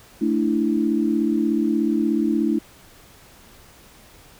sine chord, A suspended fourth, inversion none, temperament just, 220 / 293.3 / 330 Hz, A3 / D4 / E4, 0 / -2 / +2 cents, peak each -22 dBFS, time 0.21-2.59 s, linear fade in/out 10 ms, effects pink hiss -49 dBFS RMS until 4.39 s

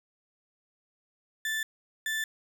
35% pulse tone pair in turn, 1760 / 1760 Hz, A6 / A6, 0 / 0 cents, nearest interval unison, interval 0 cents, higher neither, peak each -27 / -27 dBFS, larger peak neither, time 1.45-1.63 / 2.06-2.24 s, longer neither, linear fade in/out 2 ms, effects none

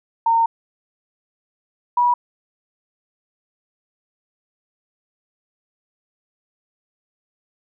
sine tone pair in turn, 916 / 970.5 Hz, A#5 / B5, -31 / -31 cents, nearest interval minor second, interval 100 cents, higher second, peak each -13 dBFS, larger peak neither, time 0.26-0.46 / 1.97-2.14 s, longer first, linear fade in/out 5 ms, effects none

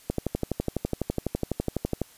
click train, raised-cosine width 2 ms, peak -12 dBFS, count 24, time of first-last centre 0.1-2.017 s, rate 12 Hz, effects white hiss -54 dBFS RMS until 2.17 s + resampled to 32000 Hz

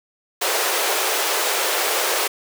pink high-pass noise, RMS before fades -21 dBFS, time 0.41-2.28 s, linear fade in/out 10 ms, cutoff 380 Hz, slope 48 dB/octave, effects none

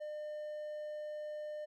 triangle tone, 603 Hz, D5, 46 cents sharp, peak -38 dBFS, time 0-1.66 s, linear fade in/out 20 ms, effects none

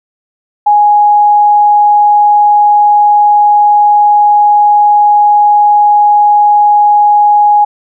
sine tone, 830.6 Hz, G#5, in tune, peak -3 dBFS, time 0.66-7.65 s, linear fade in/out 10 ms, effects none

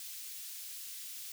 white high-pass noise, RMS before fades -45 dBFS, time 0-1.32 s, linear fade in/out 2 ms, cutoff 3000 Hz, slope 12 dB/octave, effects none

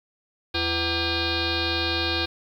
sine tone with frequency modulation, 2018 Hz, B6, 37 cents sharp, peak -22 dBFS, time 0.54-2.26 s, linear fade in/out 10 ms, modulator 420 Hz, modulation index 5.7, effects 9-bit

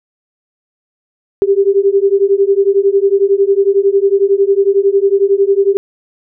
sine beating tone pair, 390.3 / 401.3 Hz, G4 / G4, -8 / +41 cents, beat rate 11 Hz, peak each -11 dBFS, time 1.42-5.77 s, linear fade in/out 0 ms, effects none

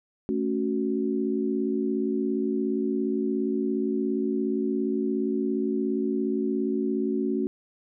sine chord, F# minor, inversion first, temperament equal, 220 / 277.2 / 370 Hz, A3 / C#4 / F#4, 0 / 0 / 0 cents, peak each -28 dBFS, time 0.29-7.47 s, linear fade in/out 0 ms, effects none

